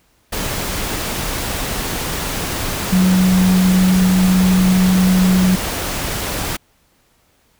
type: tone in noise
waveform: sine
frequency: 185 Hz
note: F#3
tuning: in tune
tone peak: -10 dBFS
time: 2.92-5.56 s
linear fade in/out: 10 ms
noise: pink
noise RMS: -22 dBFS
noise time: 0.32-6.57 s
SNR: +9 dB
effects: pink hiss -58 dBFS RMS until 7.59 s